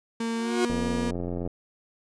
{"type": "tone with pitch glide", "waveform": "35% pulse", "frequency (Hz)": [229.1, 238.8], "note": ["A#3", "A#3"], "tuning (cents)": [-30, 42], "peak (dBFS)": -25, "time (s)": [0.2, 1.11], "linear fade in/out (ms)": 5, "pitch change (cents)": 72, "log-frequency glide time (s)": [0.4, 0.65]}
{"type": "tone with exponential growth", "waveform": "40% pulse", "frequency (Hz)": 361.7, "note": "F#4", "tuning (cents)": -39, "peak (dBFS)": -19, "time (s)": [0.23, 0.65], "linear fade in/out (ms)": 1, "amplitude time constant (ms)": 90}
{"type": "click train", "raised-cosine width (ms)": 2, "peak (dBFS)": -19, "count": 69, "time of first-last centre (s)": [0.7, 1.475], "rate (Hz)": 87.7}
{"effects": ["resampled to 22050 Hz"]}